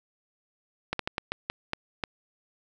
slowing click train, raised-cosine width 0.3 ms, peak -12 dBFS, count 8, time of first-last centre 0.93-2.038 s, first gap 63 ms, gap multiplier 1.3, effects none

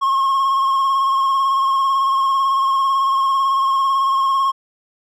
triangle tone with vibrato, 1081 Hz, C#6, 44 cents flat, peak -12 dBFS, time 0.01-4.52 s, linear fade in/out 20 ms, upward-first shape sine, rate 18 Hz, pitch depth 32 cents each way, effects none

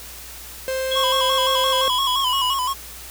45% pulse tone, 525 Hz, C5, 6 cents sharp, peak -22 dBFS, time 0.68-1.88 s, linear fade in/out 0 ms
sine tone with pitch glide, 3322 to 2909 Hz, G#7 to F#7, 0 to -30 cents, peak -21 dBFS, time 0.91-2.54 s, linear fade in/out 10 ms, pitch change -230 cents, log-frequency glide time 2.21-2.3 s
square tone with vibrato, 1046.5 Hz, C6, in tune, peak -21 dBFS, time 0.95-2.74 s, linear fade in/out 20 ms, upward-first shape square, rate 5.8 Hz, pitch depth 72 cents each way
effects added 60 Hz sine -43 dBFS peak until 3.1 s + white hiss -38 dBFS RMS until 3.1 s

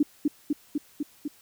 sine tone with echo, 293.7 Hz, D4, in tune, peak -17 dBFS, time 0-0.03 s, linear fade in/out 5 ms, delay 250 ms, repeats 5, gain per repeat -2 dB, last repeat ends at 1.28 s, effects white hiss -57 dBFS RMS until 1.41 s

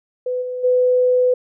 sine tone with level steps, 501 Hz, B4, 25 cents sharp, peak -19 / -23 / -12 dBFS, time 0.26-1.34 s, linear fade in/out 5 ms, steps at 0.41 / 0.63 s, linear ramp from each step 20 ms, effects none

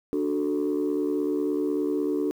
sine chord, D major, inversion none, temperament equal, 293.7 / 370 / 440 Hz, D4 / F#4 / A4, 0 / 0 / 0 cents, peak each -25 / -27 / -28 dBFS, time 0.13-2.31 s, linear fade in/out 0 ms, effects tanh soft clip ceiling -18 dBFS + 9-bit

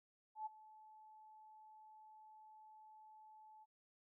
sine tone with ADSR envelope, 865 Hz, A5, 30 cents flat, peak -40 dBFS, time 0.35-3.66 s, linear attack 110 ms, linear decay 17 ms, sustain -19 dB, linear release 34 ms, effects none

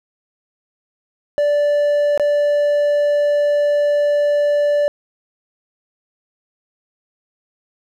triangle tone with dropouts, 584 Hz, D5, 10 cents flat, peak -11 dBFS, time 1.38-4.88 s, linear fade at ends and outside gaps 0 ms, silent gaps 2.176-2.197 s, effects none

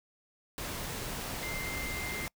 sine tone in noise, 2093 Hz, C7, in tune, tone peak -38 dBFS, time 1.43-2.26 s, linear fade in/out 0 ms, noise pink, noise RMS -38 dBFS, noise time 0.58-2.28 s, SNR -3 dB, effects noise-tail reverb RT60 0.1 s tail -26 dB re dry

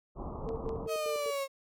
pink low-pass noise, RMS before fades -39 dBFS, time 0.15-0.89 s, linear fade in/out 50 ms, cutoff 1200 Hz, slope 96 dB/octave
sine tone with tremolo, 450 Hz, A4, 39 cents sharp, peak -34 dBFS, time 0.46-1.31 s, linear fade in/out 10 ms, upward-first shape square, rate 5 Hz, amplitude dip 70%
click train, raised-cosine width 0.2 ms, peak -35 dBFS, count 4, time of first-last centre 0.49-1.095 s, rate 4.96 Hz
35% pulse linear sweep, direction down, 637 to 540 Hz, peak -30 dBFS, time 0.87-1.48 s, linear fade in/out 50 ms
effects none

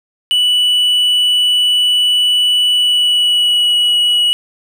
triangle tone with pitch glide, 2960 to 2926 Hz, F#7 to F#7, 0 to -20 cents, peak -8 dBFS, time 0.31-4.33 s, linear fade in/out 0 ms, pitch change -20 cents, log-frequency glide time 2.7-3.78 s, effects none

